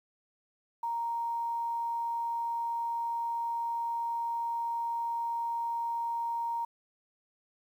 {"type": "tone with quantisation", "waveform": "sine", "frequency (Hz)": 932.3, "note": "A#5", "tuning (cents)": 0, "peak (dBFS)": -30, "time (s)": [0.83, 6.65], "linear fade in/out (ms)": 5, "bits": 10, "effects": []}